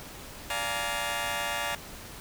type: chord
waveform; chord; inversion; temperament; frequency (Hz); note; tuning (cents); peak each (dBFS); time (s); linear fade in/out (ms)
15% pulse; Bb dominant seventh; first; just; 582.7 / 699.2 / 839.1 / 932.3; D5 / F5 / Ab5 / Bb5; -14 / +2 / +18 / 0; -29; 0.5-1.75; 2
effects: pink hiss -44 dBFS RMS until 2.2 s